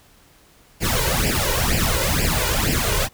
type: noise with flanger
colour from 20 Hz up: pink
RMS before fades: -20 dBFS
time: 0.8-3.09 s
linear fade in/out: 50 ms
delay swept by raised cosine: 0.39 to 2.09 ms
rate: 2.1 Hz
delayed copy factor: +0.85
effects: pink hiss -53 dBFS RMS until 3.13 s